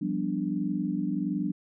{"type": "chord", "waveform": "sine", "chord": "G dominant seventh", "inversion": "third", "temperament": "equal", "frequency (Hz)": [174.61, 196, 246.9, 293.7], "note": ["F3", "G3", "B3", "D4"], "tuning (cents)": [0, 0, 0, 0], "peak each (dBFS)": [-33, -31, -34, -31], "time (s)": [0.01, 1.52], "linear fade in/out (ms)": 10, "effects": []}